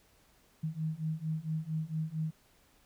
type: beating tone pair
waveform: sine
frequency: 155.56 / 159.96 Hz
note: D#3 / D#3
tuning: 0 / +48 cents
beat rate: 4.4 Hz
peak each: -36 / -35 dBFS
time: 0.63-2.31 s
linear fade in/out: 10 ms
effects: pink hiss -66 dBFS RMS until 2.85 s